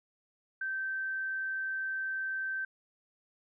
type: tone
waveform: sine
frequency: 1553 Hz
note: G6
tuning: 17 cents flat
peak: -32 dBFS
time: 0.61-2.65 s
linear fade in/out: 5 ms
effects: none